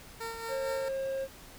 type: tone with tremolo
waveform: 15% pulse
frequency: 456.4 Hz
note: A#4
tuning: 37 cents flat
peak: -29 dBFS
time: 0.2-0.89 s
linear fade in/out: 10 ms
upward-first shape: sine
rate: 4.4 Hz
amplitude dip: 45%
type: tone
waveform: triangle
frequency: 537 Hz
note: C5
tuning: 45 cents sharp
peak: -29 dBFS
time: 0.48-1.28 s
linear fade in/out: 50 ms
effects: pink hiss -51 dBFS RMS until 1.58 s